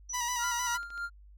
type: tone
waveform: sine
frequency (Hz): 5920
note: F#8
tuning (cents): 0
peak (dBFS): -35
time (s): 0.09-0.76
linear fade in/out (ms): 10
type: tone with vibrato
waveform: sawtooth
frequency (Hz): 971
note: B5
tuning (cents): -30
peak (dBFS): -28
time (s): 0.13-0.78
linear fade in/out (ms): 20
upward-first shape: square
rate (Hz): 6.5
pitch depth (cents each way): 33
type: tone with tremolo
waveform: triangle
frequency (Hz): 1396.9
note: F6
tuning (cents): 0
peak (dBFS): -30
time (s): 0.38-1.1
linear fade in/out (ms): 50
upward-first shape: triangle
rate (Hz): 3.4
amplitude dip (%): 80
type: click train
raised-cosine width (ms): 0.2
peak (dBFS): -36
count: 6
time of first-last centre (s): 0.61-0.978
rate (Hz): 13.6
effects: added 50 Hz sine -51 dBFS peak until 1.37 s